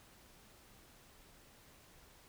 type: silence
effects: pink hiss -62 dBFS RMS until 2.28 s